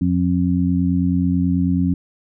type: harmonic tone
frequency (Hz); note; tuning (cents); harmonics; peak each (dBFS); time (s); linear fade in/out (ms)
89.2; F2; +37; 1 / 2 / 3; -22 / -18 / -19; 0.01-1.94; 5
effects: none